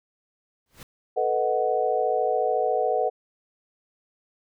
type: noise with exponential growth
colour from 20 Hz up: pink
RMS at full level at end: -39 dBFS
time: 0.66-0.83 s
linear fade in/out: 2 ms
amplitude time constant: 35 ms
type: chord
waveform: sine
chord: B dominant seventh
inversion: third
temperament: equal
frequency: 440 / 493.9 / 622.3 / 740 Hz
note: A4 / B4 / D#5 / F#5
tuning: 0 / 0 / 0 / 0 cents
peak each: -27 / -26 / -28 / -25 dBFS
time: 1.16-3.1 s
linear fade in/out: 20 ms
effects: none